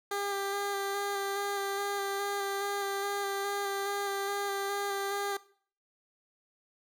15% pulse tone with vibrato, 399.3 Hz, G4, 32 cents sharp, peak -25 dBFS, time 0.11-5.37 s, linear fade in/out 5 ms, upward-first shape square, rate 2.4 Hz, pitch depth 15 cents each way, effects noise-tail reverb RT60 0.5 s tail -19 dB re dry

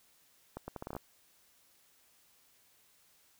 accelerating click train, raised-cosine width 1 ms, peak -26 dBFS, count 9, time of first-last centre 0.57-0.966 s, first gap 110 ms, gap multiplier 0.75, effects white hiss -67 dBFS RMS until 3.39 s

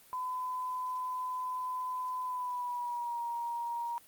sine tone with pitch glide, 1010 to 942.4 Hz, B5 to A#5, +39 to +19 cents, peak -33 dBFS, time 0.13-3.98 s, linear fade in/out 0 ms, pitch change -120 cents, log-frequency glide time 2.24-3.21 s, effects white hiss -59 dBFS RMS until 4.07 s + Opus 32 kbps

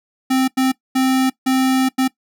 square tone bursts at uneven times, 261.6 Hz, C4, in tune, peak -14 dBFS, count 5, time 0.3-0.48 / 0.57-0.72 / 0.95-1.3 / 1.46-1.89 / 1.98-2.08 s, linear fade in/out 10 ms, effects noise-tail reverb RT60 0.1 s tail -20 dB re dry

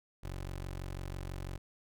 20% pulse tone, 46.06 Hz, F#1, 7 cents flat, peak -34 dBFS, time 0.23-1.58 s, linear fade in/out 10 ms, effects none

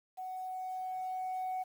sine tone with level ramp, 745 Hz, F#5, 12 cents sharp, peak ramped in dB -38 to -31 dBFS, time 0.17-1.64 s, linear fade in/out 20 ms, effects tanh soft clip ceiling -32 dBFS + 10-bit

